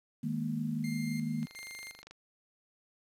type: chord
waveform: sine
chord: D# suspended fourth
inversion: none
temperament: just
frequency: 155.56 / 207.4 / 233.3 Hz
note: D#3 / G#3 / A#3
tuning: 0 / -2 / +2 cents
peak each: -36 / -38 / -34 dBFS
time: 0.23-1.46 s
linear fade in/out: 10 ms
type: tone with tremolo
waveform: sawtooth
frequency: 2108 Hz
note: C7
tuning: 12 cents sharp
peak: -40 dBFS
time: 0.84-2.02 s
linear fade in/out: 2 ms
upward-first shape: square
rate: 1.4 Hz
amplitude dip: 75%
type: click train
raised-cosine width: 0.2 ms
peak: -32 dBFS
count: 18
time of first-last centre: 1.43-2.11 s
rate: 25 Hz
effects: resampled to 32000 Hz + 10-bit